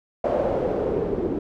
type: noise with low-pass filter sweep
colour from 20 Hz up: white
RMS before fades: -24 dBFS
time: 0.24-1.39 s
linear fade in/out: 5 ms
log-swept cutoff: 620 to 350 Hz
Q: 3.9
effects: none